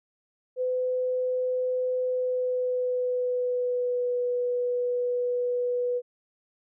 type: tone with pitch glide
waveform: sine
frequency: 506 to 491 Hz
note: B4 to B4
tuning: +42 to -10 cents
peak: -24 dBFS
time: 0.56-6.02 s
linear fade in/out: 50 ms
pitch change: -52 cents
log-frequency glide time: 2.05-4.18 s
effects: none